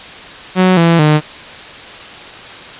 sawtooth tone with pitch steps, 185 / 167.7 / 152.01 Hz, F#3 / E3 / D#3, 0 / +30 / -40 cents, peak -3 dBFS, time 0.55-1.21 s, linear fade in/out 50 ms, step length 220 ms, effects white hiss -31 dBFS RMS until 2.79 s + resampled to 8000 Hz

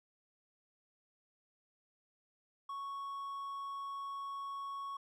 triangle tone, 1108.7 Hz, C#6, in tune, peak -38 dBFS, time 2.69-4.97 s, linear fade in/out 5 ms, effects none

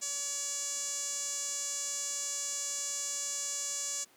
sawtooth tone with band-pass filter, 569 Hz, C#5, 45 cents sharp, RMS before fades -36 dBFS, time 0.01-4.05 s, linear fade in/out 20 ms, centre 6900 Hz, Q 6.3, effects pink hiss -62 dBFS RMS until 4.16 s + high-pass 200 Hz 12 dB/octave

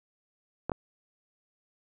clicks, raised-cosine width 1 ms, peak -16 dBFS, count 2, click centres 0.696 / 0.718 s, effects none

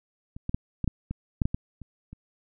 clicks, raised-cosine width 5 ms, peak -27 / -17 / -12 / -15 / -12 / -19 / -10 / -12 / -15 / -29 / -29 dBFS, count 11, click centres 0.365 / 0.494 / 0.545 / 0.843 / 0.877 / 1.11 / 1.418 / 1.455 / 1.545 / 1.817 / 2.13 s, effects none

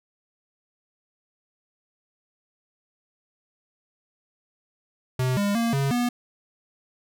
square tone with pitch steps, 128.1 / 202.5 / 232 / 138 / 242.9 Hz, C3 / G#3 / A#3 / C#3 / B3, -36 / -43 / -8 / -7 / -29 cents, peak -22 dBFS, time 5.19-6.09 s, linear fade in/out 5 ms, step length 180 ms, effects none

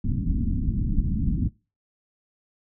pink low-pass noise, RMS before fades -24 dBFS, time 0.04-1.49 s, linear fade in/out 5 ms, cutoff 270 Hz, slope 48 dB/octave, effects noise-tail reverb RT60 0.3 s tail -22 dB re dry

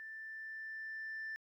sine tone with level ramp, 1770 Hz, A6, 10 cents sharp, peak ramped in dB -45 to -38 dBFS, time 0-1.36 s, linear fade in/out 0 ms, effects tanh soft clip ceiling -38 dBFS + 13-bit

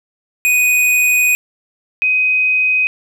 square / sine tone pair in turn, 2488 / 2513 Hz, D#7 / D#7, -1 / +17 cents, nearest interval unison, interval 18 cents, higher second, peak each -11 dBFS, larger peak neither, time 0.45-1.35 / 2.02-2.87 s, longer first, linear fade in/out 0 ms, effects none

